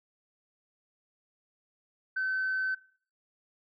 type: tone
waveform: sine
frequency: 1529 Hz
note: G6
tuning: 44 cents flat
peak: -27 dBFS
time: 2.16-2.75 s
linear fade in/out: 10 ms
effects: noise-tail reverb RT60 0.5 s tail -20 dB re dry + tanh soft clip ceiling -24 dBFS